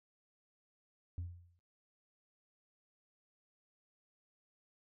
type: tone with exponential decay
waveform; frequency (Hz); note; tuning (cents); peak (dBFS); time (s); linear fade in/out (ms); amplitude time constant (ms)
sine; 87.31; F2; 0; -34; 1.18-1.59; 0; 89
effects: noise-tail reverb RT60 0.4 s tail -17 dB re dry + tanh soft clip ceiling -36 dBFS